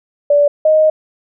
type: tone pair in turn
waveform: sine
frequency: 580 / 622.7 Hz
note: D5 / D#5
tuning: -22 / +1 cents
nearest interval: minor second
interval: 123 cents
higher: second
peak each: -7 dBFS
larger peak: neither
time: 0.3-0.48 / 0.65-0.9 s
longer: second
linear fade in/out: 5 ms
effects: none